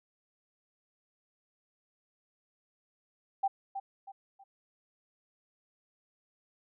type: tone with echo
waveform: sine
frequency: 784 Hz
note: G5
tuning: in tune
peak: -25 dBFS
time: 3.43-3.48 s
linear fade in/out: 10 ms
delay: 320 ms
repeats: 3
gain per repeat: -9 dB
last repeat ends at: 4.44 s
effects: none